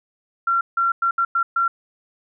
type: tone bursts at uneven times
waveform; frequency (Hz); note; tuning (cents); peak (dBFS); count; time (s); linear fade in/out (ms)
sine; 1368; F6; -36; -16; 6; 0.47-0.61 / 0.77-0.92 / 1.02-1.11 / 1.18-1.25 / 1.35-1.43 / 1.56-1.68; 5
effects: none